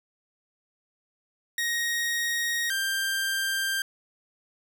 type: tone pair in turn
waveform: sawtooth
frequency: 1876 / 1582.4 Hz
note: A#6 / G6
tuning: +11 / +16 cents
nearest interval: minor third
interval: 295 cents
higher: first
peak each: -22 dBFS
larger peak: neither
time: 1.58-2.7 / 2.7-3.82 s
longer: neither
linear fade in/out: 2 ms
effects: none